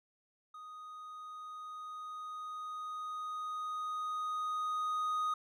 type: tone with level ramp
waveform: triangle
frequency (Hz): 1244.5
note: D#6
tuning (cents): 0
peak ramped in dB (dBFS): -45 to -29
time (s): 0.54-5.34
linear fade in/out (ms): 5
effects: none